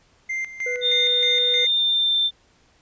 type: tone with tremolo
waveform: triangle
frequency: 2093 Hz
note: C7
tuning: in tune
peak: -22 dBFS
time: 0.29-1.67 s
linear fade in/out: 10 ms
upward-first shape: square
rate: 3.2 Hz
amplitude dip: 75%
type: harmonic tone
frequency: 493.9 Hz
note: B4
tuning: in tune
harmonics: 1 / 3 / 4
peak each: -27 / -42 / -44 dBFS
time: 0.66-1.65 s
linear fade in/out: 5 ms
type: tone with pitch glide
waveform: sine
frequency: 3629 to 3569 Hz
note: A#7 to A7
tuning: -47 to +24 cents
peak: -17 dBFS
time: 0.81-2.31 s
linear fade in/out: 50 ms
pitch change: -29 cents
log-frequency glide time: 1.55-2.18 s
effects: pink hiss -59 dBFS RMS until 2.81 s + resampled to 16000 Hz